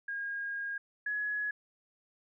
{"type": "tone pair in turn", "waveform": "sine", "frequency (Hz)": [1627, 1685], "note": ["G#6", "G#6"], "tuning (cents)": [-36, 25], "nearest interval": "minor second", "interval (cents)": 61, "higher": "second", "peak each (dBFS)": [-34, -31], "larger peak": "second", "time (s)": [[0.08, 0.78], [1.06, 1.51]], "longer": "first", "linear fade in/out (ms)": 5, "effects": []}